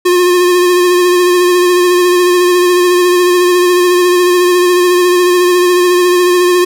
square tone with vibrato, 357.2 Hz, F4, 39 cents sharp, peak -7 dBFS, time 0.05-6.65 s, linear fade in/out 10 ms, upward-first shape sine, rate 14 Hz, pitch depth 26 cents each way, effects none

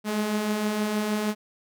sawtooth beating tone pair, 205.9 / 212.3 Hz, G#3 / G#3, -15 / +38 cents, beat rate 6.4 Hz, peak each -30 / -21 dBFS, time 0.04-1.35 s, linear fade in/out 50 ms, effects none

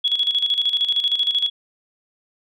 sine tone with tremolo, 3359 Hz, G#7, 19 cents sharp, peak -15 dBFS, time 0.04-1.5 s, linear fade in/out 10 ms, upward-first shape square, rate 13 Hz, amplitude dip 65%, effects none

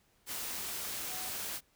sine tone in noise, 740 Hz, F#5, in tune, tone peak -49 dBFS, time 1.06-1.32 s, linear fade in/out 50 ms, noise white, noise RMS -39 dBFS, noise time 0.26-1.61 s, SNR -13 dB, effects pink hiss -70 dBFS RMS until 1.75 s

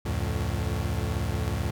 35% pulse tone cluster, 70.7 / 86.8 / 109.2 Hz, C#2 / F2 / A2, +35 / -10 / -13 cents, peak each -29 dBFS, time 0.05-1.71 s, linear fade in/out 10 ms, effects none

